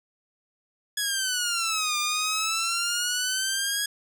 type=exponential two-way sweep; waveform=10% pulse; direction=down then up; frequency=1688 to 1198 to 1666 Hz; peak=-16 dBFS; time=0.97-3.86 s; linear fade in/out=5 ms; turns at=1.98 s; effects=none